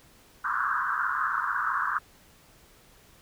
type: band-pass noise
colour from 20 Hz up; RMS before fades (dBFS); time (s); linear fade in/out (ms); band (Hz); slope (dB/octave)
white; -28; 0.44-1.99; 10; 1000 to 1600; 96
effects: pink hiss -57 dBFS RMS until 3.21 s